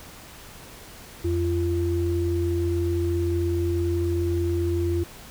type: tone pair together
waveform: sine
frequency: 86.82 / 343.9 Hz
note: F2 / F4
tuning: -10 / -27 cents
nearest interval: 2 octaves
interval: 2383 cents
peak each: -24 dBFS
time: 1.24-5.04 s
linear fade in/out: 10 ms
effects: pink hiss -44 dBFS RMS until 5.3 s